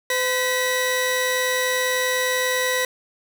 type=tone pair together; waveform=sawtooth; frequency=508.3 / 1943 Hz; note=B4 / B6; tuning=+50 / -29 cents; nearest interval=octave + major seventh; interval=2321 cents; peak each=-19 dBFS; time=0.1-2.85 s; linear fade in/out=2 ms; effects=9-bit